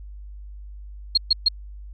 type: tone bursts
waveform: sine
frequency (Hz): 4267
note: C8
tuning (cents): +33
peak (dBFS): -13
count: 3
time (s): 1.15-1.485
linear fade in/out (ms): 5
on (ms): 25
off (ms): 130
effects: added 50 Hz sine -36 dBFS peak until 1.93 s